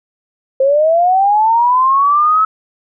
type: linear sweep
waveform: sine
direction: up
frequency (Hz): 523.3 to 1300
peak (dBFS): -8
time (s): 0.6-2.45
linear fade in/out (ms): 5
effects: none